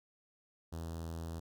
sawtooth tone with notch filter, 82.41 Hz, E2, in tune, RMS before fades -42 dBFS, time 0.72-1.4 s, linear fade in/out 10 ms, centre 2200 Hz, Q 0.86, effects none

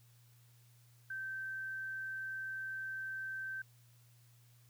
sine tone, 1553 Hz, G6, 17 cents flat, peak -39 dBFS, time 1.1-3.62 s, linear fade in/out 5 ms, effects added 119 Hz sine -62 dBFS peak until 4.69 s + white hiss -70 dBFS RMS until 4.69 s

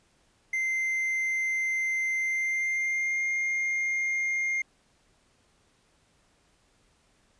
triangle tone with pitch glide, 2081 to 2119 Hz, C7 to C7, -10 to +21 cents, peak -24 dBFS, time 0.53-4.62 s, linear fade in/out 5 ms, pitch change +31 cents, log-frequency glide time 2.16-3.24 s, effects pink hiss -66 dBFS RMS until 7.39 s + resampled to 22050 Hz

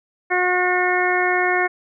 harmonic tone, 361.8 Hz, F#4, 39 cents flat, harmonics 1 / 2 / 3 / 4 / 5 / 6, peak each -22 / -22 / -27 / -25 / -22 / -24 dBFS, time 0.3-1.68 s, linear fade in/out 20 ms, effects none

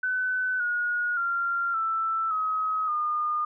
sine tone with pitch steps, 1508 / 1444.9 / 1384.4 / 1326.5 / 1271 / 1217.8 Hz, F#6 / F#6 / F6 / E6 / D#6 / D#6, +32 / -42 / -16 / +10 / +36 / -38 cents, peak -24 dBFS, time 0.03-3.45 s, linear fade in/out 5 ms, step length 570 ms, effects none

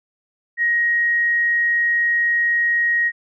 sine tone, 1884 Hz, A#6, 18 cents sharp, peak -15 dBFS, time 0.57-3.12 s, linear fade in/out 50 ms, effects none

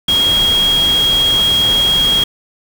sine tone in noise, 3273 Hz, G#7, 26 cents flat, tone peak -10 dBFS, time 0.08-2.24 s, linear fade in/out 5 ms, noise pink, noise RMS -22 dBFS, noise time 0.08-2.24 s, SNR +9 dB, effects none

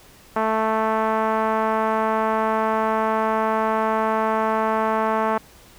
5% pulse tone with low-pass filter, 220 Hz, A3, in tune, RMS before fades -21 dBFS, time 0.36-5.38 s, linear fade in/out 5 ms, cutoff 1000 Hz, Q 1.5, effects pink hiss -49 dBFS RMS until 5.78 s

